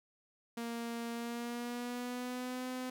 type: tone with pitch glide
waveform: sawtooth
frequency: 233.4 to 254.5 Hz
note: A#3 to C4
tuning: +2 to -48 cents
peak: -34 dBFS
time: 0.57-2.9 s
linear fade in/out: 5 ms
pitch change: +150 cents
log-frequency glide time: 1.12-2.68 s
effects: none